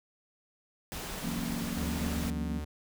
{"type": "noise", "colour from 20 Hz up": "pink", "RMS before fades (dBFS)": -39, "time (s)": [0.92, 2.3], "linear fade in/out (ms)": 0}
{"type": "chord", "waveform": "sine", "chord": "F# dominant seventh", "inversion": "third", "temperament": "equal", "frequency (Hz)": [164.81, 185, 233.1, 277.2], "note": ["E3", "F#3", "A#3", "C#4"], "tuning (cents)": [0, 0, 0, 0], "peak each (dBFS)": [-39, -39, -36, -41], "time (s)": [1.23, 2.6], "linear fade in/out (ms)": 10}
{"type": "tone", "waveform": "45% pulse", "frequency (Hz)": 75, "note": "D2", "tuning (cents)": 37, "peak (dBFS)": -35, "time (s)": [1.77, 2.65], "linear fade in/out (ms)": 10}
{"effects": []}